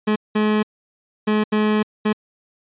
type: tone bursts at uneven times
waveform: 30% pulse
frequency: 213 Hz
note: G#3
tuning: 44 cents sharp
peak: -13 dBFS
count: 5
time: 0.07-0.16 / 0.35-0.63 / 1.27-1.44 / 1.52-1.83 / 2.05-2.13 s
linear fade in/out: 10 ms
effects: resampled to 8000 Hz